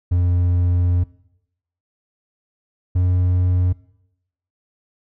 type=tone pair in turn; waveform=triangle; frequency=88.5 / 90.31 Hz; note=F2 / F#2; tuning=+23 / -41 cents; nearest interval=unison; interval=36 cents; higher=second; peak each=-12 dBFS; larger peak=neither; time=0.11-1.04 / 2.95-3.73 s; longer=first; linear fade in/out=10 ms; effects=noise-tail reverb RT60 0.8 s tail -20 dB re dry